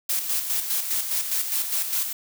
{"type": "noise with tremolo", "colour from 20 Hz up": "blue", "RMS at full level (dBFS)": -24, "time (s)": [0.09, 2.13], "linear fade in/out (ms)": 5, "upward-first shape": "square", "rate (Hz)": 4.9, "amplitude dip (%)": 50, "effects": []}